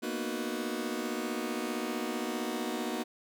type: chord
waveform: sawtooth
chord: B major seventh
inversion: third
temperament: just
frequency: 231.5 / 246.9 / 308.7 / 370.4 Hz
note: A#3 / B3 / D#4 / F#4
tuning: -12 / 0 / -14 / +2 cents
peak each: -34 dBFS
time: 0.02-3.04 s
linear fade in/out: 20 ms
effects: none